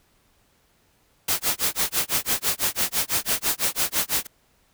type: noise with tremolo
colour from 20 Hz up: white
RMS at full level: -21 dBFS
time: 1.28-4.27 s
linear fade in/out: 5 ms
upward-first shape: sine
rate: 6 Hz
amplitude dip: 100%
effects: pink hiss -63 dBFS RMS until 4.73 s